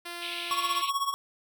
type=tone; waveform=5% pulse; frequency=345.8 Hz; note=F4; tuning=17 cents flat; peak=-25 dBFS; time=0.05-0.82 s; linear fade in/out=10 ms
type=band-pass noise; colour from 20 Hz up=pink; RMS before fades=-37 dBFS; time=0.21-0.91 s; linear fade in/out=20 ms; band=2300 to 4100 Hz; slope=96 dB/octave
type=tone with tremolo; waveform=square; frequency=1108.7 Hz; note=C#6; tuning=in tune; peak=-24 dBFS; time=0.51-1.14 s; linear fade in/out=0 ms; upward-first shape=triangle; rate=16 Hz; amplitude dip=85%
effects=none